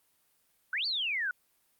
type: exponential two-way sweep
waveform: sine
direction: up then down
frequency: 1430 to 4710 to 1430 Hz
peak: -29 dBFS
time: 0.73-1.31 s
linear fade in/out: 2 ms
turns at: 0.86 s
effects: white hiss -71 dBFS RMS until 1.79 s + Opus 32 kbps